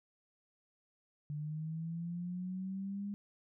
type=linear sweep; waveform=sine; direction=up; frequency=146.83 to 204.3 Hz; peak=-37 dBFS; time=1.3-3.14 s; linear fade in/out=0 ms; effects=none